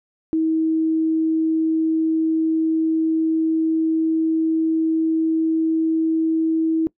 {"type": "tone with pitch glide", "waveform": "sine", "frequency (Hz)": [320, 322.4], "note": ["D#4", "E4"], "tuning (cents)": [49, -38], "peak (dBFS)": -16, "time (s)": [0.33, 6.87], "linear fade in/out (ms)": 0, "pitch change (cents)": 13, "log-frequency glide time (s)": [1.07, 6.65], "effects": ["noise-tail reverb RT60 0.1 s tail -22 dB re dry"]}